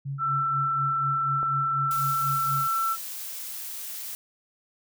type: tone with tremolo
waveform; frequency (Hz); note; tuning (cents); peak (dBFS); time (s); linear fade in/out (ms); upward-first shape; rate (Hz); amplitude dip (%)
sine; 138.59; C#3; 0; -28; 0.05-2.68; 10; sine; 4.1; 80
type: tone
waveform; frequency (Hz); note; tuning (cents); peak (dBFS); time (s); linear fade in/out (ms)
sine; 1336; E6; +23; -23; 0.18-2.97; 50
type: click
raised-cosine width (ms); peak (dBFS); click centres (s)
1; -24; 1.43
type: noise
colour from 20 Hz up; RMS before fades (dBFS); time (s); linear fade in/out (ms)
blue; -36; 1.91-4.15; 0
effects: none